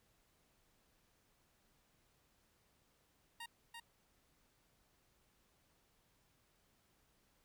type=tone with echo; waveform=15% pulse; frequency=932.3 Hz; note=A#5; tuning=in tune; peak=-40 dBFS; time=3.4-3.46 s; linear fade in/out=5 ms; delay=340 ms; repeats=1; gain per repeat=-3 dB; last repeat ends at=3.8 s; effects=pink hiss -75 dBFS RMS until 7.44 s